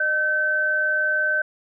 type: tone pair together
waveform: sine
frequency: 609.6 / 1536 Hz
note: D#5 / G6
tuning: -36 / -36 cents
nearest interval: octave + major third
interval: 1600 cents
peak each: -28 / -19 dBFS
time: 0-1.42 s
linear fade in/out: 5 ms
effects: none